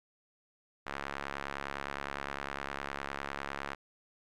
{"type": "tone with band-pass filter", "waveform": "sawtooth", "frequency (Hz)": 69.8, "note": "C#2", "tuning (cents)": 13, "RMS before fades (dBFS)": -40, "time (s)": [0.86, 3.75], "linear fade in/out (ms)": 10, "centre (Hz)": 1500, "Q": 1.2, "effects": []}